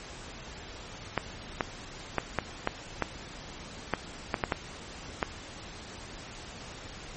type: clicks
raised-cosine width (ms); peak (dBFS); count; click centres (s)
0.5; -10; 11; 1.177 / 1.608 / 2.183 / 2.387 / 2.674 / 3.023 / 3.937 / 4.342 / 4.438 / 4.522 / 5.228
effects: pink hiss -44 dBFS RMS until 7.16 s + MP3 32 kbps